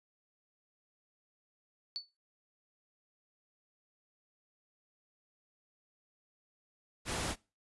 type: tone with exponential decay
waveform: sine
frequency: 4470 Hz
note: C#8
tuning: 14 cents sharp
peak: -32 dBFS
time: 1.96-2.09 s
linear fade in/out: 0 ms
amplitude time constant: 27 ms
type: noise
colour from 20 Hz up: pink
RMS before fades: -36 dBFS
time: 7.05-7.36 s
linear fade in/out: 50 ms
effects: noise-tail reverb RT60 0.3 s tail -23 dB re dry + resampled to 24000 Hz